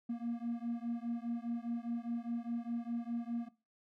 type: beating tone pair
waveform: triangle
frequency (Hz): 233 / 237.9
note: A#3 / A#3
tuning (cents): -1 / +35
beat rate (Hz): 4.9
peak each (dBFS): -36 / -37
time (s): 0.09-3.49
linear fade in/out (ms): 10
effects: noise-tail reverb RT60 0.3 s tail -19 dB re dry + tanh soft clip ceiling -27 dBFS